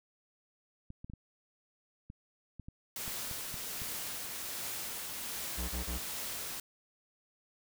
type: clicks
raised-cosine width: 5 ms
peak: -33 dBFS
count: 11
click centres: 0.904 / 1.045 / 1.099 / 1.136 / 2.101 / 2.597 / 2.685 / 3.079 / 3.313 / 3.542 / 3.819 s
type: noise with tremolo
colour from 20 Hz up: white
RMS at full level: -39 dBFS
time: 2.96-6.6 s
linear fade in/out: 2 ms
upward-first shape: triangle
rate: 1.3 Hz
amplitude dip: 25%
type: tone bursts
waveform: square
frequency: 61.6 Hz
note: B1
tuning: 4 cents flat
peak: -36 dBFS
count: 3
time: 5.57-5.988 s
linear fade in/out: 20 ms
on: 120 ms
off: 29 ms
effects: none

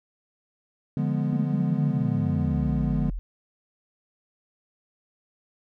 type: chord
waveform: triangle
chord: D diminished seventh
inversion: none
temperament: equal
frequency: 146.83 / 174.61 / 207.7 / 246.9 Hz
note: D3 / F3 / Ab3 / Cb4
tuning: 0 / 0 / 0 / 0 cents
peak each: -24 / -28 / -27 / -28 dBFS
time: 0.97-3.1 s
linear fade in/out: 2 ms
type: exponential sweep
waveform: sine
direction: down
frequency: 239.2 to 41 Hz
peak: -28 dBFS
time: 1.33-3.19 s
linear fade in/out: 0 ms
effects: none

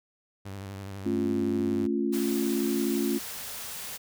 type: tone with vibrato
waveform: sawtooth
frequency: 98 Hz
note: G2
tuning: in tune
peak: -33 dBFS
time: 0.45-1.87 s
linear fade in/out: 10 ms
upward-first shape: triangle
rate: 12 Hz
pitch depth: 61 cents each way
type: chord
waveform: sine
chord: A augmented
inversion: none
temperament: equal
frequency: 220 / 277.2 / 349.2 Hz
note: A3 / C#4 / E#4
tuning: 0 / 0 / 0 cents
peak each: -29 dBFS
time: 1.05-3.19 s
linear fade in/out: 20 ms
type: band-stop noise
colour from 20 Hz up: white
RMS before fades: -38 dBFS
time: 2.12-3.98 s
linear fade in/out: 20 ms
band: 270 to 380 Hz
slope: 96 dB/octave
effects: none

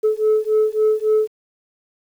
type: beating tone pair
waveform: sine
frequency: 430 / 433.6 Hz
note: A4 / A4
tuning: -40 / -25 cents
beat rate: 3.6 Hz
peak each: -16 dBFS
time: 0.03-1.28 s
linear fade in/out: 20 ms
effects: tanh soft clip ceiling -10 dBFS + 8-bit

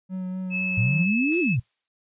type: tone with vibrato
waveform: triangle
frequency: 185.3 Hz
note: F#3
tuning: 3 cents sharp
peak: -25 dBFS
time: 0.09-1.07 s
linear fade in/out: 50 ms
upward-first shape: sine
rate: 4.1 Hz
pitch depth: 15 cents each way
type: tone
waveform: sine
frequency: 2602 Hz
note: E7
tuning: 23 cents flat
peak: -25 dBFS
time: 0.5-1.57 s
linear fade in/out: 50 ms
type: exponential two-way sweep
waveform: sine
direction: up then down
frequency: 105.8 to 370 to 106.1 Hz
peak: -20 dBFS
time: 0.77-1.6 s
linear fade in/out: 10 ms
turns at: 1.4 s
type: noise with exponential decay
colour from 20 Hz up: blue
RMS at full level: -36 dBFS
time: 1.32-1.88 s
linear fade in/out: 0 ms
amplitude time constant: 120 ms
effects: noise-tail reverb RT60 0.1 s tail -18 dB re dry + resampled to 8000 Hz

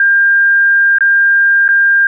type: tone with dropouts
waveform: sine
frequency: 1600 Hz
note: G6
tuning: 35 cents sharp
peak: -6 dBFS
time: 0-2.07 s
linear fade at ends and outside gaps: 2 ms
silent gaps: 0.985-1.007 / 1.68-1.688 s
effects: none

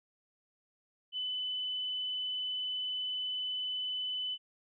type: tone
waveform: sine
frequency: 3008 Hz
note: F#7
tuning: 28 cents sharp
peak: -33 dBFS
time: 1.12-4.38 s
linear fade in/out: 50 ms
effects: none

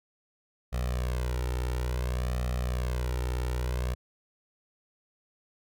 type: tone with flanger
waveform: sawtooth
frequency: 61.74 Hz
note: B1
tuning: in tune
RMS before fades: -30 dBFS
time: 0.72-3.95 s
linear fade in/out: 20 ms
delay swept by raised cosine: 1.6 to 2.21 ms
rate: 0.57 Hz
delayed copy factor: +0.95
effects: none

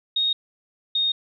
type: tone pair in turn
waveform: sine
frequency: 3729 / 3705 Hz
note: A#7 / A#7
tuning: 0 / -11 cents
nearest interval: unison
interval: 11 cents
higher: first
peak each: -19 dBFS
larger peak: neither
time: 0.16-0.33 / 0.95-1.12 s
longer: neither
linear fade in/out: 5 ms
effects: none

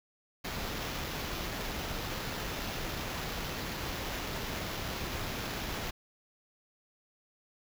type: noise with sample-and-hold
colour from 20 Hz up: pink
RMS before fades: -37 dBFS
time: 0.44-5.91 s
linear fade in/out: 10 ms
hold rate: 8820 Hz
effects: none

